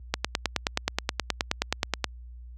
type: click train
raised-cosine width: 0.2 ms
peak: -6 dBFS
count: 19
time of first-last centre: 0.14-2.043 s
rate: 9.46 Hz
effects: added 60 Hz sine -38 dBFS peak until 2.57 s + high-pass 60 Hz 12 dB/octave